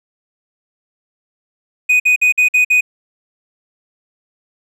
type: tone bursts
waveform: triangle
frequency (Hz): 2489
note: D#7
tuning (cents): 0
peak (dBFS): -7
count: 6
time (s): 1.89-2.81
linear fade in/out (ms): 10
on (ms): 110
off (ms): 52
effects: none